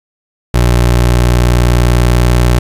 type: tone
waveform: 25% pulse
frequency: 60.3 Hz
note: B1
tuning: 41 cents flat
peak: -3 dBFS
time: 0.54-2.59 s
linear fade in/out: 5 ms
effects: resampled to 32000 Hz + 7-bit